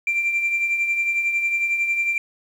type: tone with tremolo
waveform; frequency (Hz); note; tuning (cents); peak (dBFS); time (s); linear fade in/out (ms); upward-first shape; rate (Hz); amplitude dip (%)
sine; 2362; D7; +9; -15; 0.07-2.18; 2; triangle; 11; 60
effects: tanh soft clip ceiling -15 dBFS + 8-bit